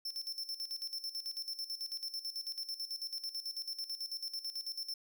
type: tone with tremolo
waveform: 45% pulse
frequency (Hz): 5350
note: E8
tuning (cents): +25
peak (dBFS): -37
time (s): 0.05-4.94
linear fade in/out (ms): 5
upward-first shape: square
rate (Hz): 9.1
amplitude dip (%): 75
effects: none